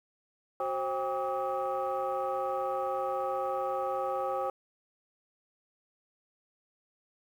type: tone cluster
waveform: sine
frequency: 373.1 / 532 / 796 / 1146 / 1270 Hz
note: F#4 / C5 / G5 / D6 / D#6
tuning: +14 / +29 / +26 / -43 / +35 cents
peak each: -39 / -32 / -33 / -39 / -38 dBFS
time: 0.6-4.5 s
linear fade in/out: 2 ms
effects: tanh soft clip ceiling -22 dBFS + 10-bit